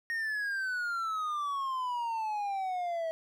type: exponential sweep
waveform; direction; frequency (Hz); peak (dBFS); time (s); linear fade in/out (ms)
triangle; down; 1864.7 to 643; -29; 0.1-3.11; 0
effects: none